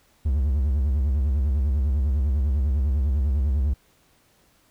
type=tone with vibrato; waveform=triangle; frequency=69.5 Hz; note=C#2; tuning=5 cents sharp; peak=-17 dBFS; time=0.25-3.74 s; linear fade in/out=10 ms; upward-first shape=sine; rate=10 Hz; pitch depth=190 cents each way; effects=pink hiss -61 dBFS RMS until 4.7 s